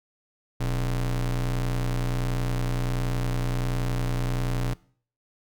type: ring-modulated tone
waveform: square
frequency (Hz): 76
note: D#2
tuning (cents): -40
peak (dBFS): -22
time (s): 0.6-4.74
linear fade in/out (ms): 10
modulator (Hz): 45.3
effects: noise-tail reverb RT60 0.5 s tail -21 dB re dry